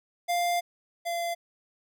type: tone pair in turn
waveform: square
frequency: 698.5 / 686.1 Hz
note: F5 / F5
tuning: 0 / -31 cents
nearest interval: unison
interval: 31 cents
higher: first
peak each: -25 / -29 dBFS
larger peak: first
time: 0.28-0.61 / 1.05-1.35 s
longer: first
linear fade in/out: 20 ms
effects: none